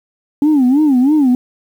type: tone with vibrato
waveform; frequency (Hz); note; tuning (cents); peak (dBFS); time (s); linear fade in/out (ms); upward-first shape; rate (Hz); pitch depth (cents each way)
sine; 276.7; C#4; -3; -6; 0.42-1.35; 2; sine; 3.1; 200
effects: tanh soft clip ceiling -6 dBFS + 7-bit

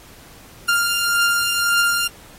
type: beating tone pair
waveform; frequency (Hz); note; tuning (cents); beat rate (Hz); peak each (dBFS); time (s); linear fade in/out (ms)
sawtooth; 1396.9 / 1398.7; F6 / F6; 0 / +2; 1.8; -14 / -19; 0.68-2.08; 10
effects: pink hiss -45 dBFS RMS until 2.38 s + AAC 48 kbps

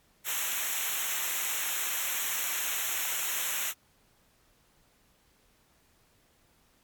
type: noise with comb filter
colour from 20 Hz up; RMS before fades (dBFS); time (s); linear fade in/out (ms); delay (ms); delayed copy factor
white; -31; 0.24-3.74; 50; 0.21; -1
effects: pink hiss -66 dBFS RMS until 6.83 s + MP3 96 kbps

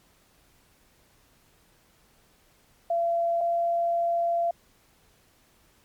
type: tone pair in turn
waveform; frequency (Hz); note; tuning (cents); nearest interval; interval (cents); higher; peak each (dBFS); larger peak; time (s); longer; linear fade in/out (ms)
sine; 680 / 683.5; F5 / F5; -46 / -37; unison; 9; second; -22; neither; 2.9-3.41 / 3.41-4.51; second; 5
effects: pink hiss -62 dBFS RMS until 5.84 s + MP3 96 kbps

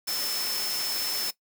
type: tone in noise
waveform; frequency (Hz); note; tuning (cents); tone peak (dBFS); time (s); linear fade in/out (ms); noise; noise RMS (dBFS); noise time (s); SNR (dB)
sine; 5274; E8; 0; -30; 0.07-1.31; 10; white; -32; 0.07-1.31; -1
effects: noise-tail reverb RT60 0.1 s tail -18 dB re dry + high-pass 200 Hz 12 dB/octave

